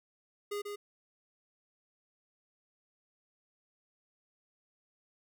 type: tone with echo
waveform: square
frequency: 410.4 Hz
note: G#4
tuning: 21 cents flat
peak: -35 dBFS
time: 0.51-0.62 s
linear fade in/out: 10 ms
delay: 140 ms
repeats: 1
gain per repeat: -4 dB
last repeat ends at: 0.76 s
effects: none